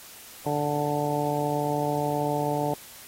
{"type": "harmonic tone", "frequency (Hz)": 146.83, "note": "D3", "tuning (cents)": 0, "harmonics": [1, 2, 3, 4, 5, 6], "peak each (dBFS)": [-31, -31, -31, -31, -31, -31], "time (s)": [0.46, 2.74], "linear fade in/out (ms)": 2, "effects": ["white hiss -46 dBFS RMS until 3.07 s", "AAC 48 kbps"]}